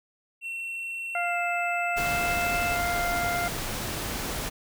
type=tone with pitch glide; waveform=triangle; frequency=2713 to 2634 Hz; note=E7 to E7; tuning=+49 to -2 cents; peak=-30 dBFS; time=0.41-2.78 s; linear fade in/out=50 ms; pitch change=-51 cents; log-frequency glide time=1.18-1.37 s
type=harmonic tone; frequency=698.5 Hz; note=F5; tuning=in tune; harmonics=1 / 2 / 3; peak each=-28 / -31 / -33 dBFS; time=1.15-3.48 s; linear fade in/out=2 ms
type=noise; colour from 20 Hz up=pink; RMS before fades=-32 dBFS; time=1.96-4.5 s; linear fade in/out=20 ms
effects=none